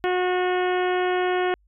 harmonic tone, 363.6 Hz, F#4, 30 cents flat, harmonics 1 / 2 / 3 / 4 / 5 / 6 / 7 / 8 / 9, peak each -22 / -26 / -33 / -32 / -33 / -37 / -39 / -39 / -43 dBFS, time 0.04-1.54 s, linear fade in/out 0 ms, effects added 50 Hz sine -58 dBFS peak until 1.67 s

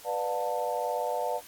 sine chord, B half-diminished seventh, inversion none, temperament just, 493.9 / 592.7 / 711.2 / 889 Hz, B4 / D5 / F5 / A5, 0 / +16 / +31 / +18 cents, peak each -33 dBFS, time 0.04-1.41 s, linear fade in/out 50 ms, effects white hiss -50 dBFS RMS until 1.47 s + AAC 64 kbps

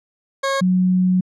20% pulse / sine tone pair in turn, 545 / 183.61 Hz, C#5 / F#3, -29 / -13 cents, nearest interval octave + perfect fifth, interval 1884 cents, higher first, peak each -13 dBFS, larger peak neither, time 0.43-0.61 / 0.61-1.21 s, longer second, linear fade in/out 10 ms, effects low-pass 7000 Hz 12 dB/octave

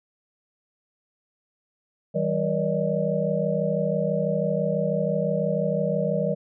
sine tone cluster, 160.9 / 193.3 / 477.1 / 571 / 617 Hz, E3 / G3 / A#4 / D5 / D#5, -42 / -24 / +40 / -49 / -15 cents, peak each -28 dBFS, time 2.14-6.35 s, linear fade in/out 20 ms, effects none

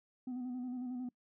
sine tone with vibrato, 250.2 Hz, B3, 23 cents sharp, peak -35 dBFS, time 0.27-1.09 s, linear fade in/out 5 ms, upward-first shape square, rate 11 Hz, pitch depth 34 cents each way, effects noise-tail reverb RT60 0.1 s tail -25 dB re dry + tanh soft clip ceiling -37 dBFS

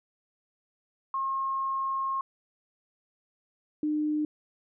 sine tone pair in turn, 1076 / 302.5 Hz, C6 / D#4, +48 / -49 cents, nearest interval octave + minor seventh, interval 2197 cents, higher first, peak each -27 / -25 dBFS, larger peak second, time 1.14-2.21 / 3.83-4.25 s, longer first, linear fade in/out 2 ms, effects none

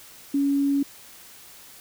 sine tone, 280.3 Hz, C#4, 19 cents sharp, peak -19 dBFS, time 0.34-0.83 s, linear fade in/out 5 ms, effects white hiss -47 dBFS RMS until 1.8 s

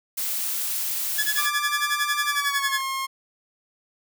blue noise, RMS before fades -27 dBFS, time 0.17-1.47 s, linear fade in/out 10 ms
sawtooth tone with tremolo, 1700 Hz, G#6, 40 cents sharp, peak -17 dBFS, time 1.18-2.81 s, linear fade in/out 5 ms, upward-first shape sine, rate 11 Hz, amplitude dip 100%
sawtooth tone with pitch glide, 1183 to 1072.4 Hz, D6 to C6, +12 to +42 cents, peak -22 dBFS, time 1.37-3.07 s, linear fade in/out 20 ms, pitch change -170 cents, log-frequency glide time 2.26-2.76 s
effects none

